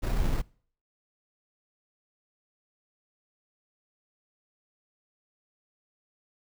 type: noise with sample-and-hold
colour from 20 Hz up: brown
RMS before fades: -26 dBFS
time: 0.02-0.42 s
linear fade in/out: 20 ms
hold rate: 3150 Hz
effects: noise-tail reverb RT60 0.5 s tail -24 dB re dry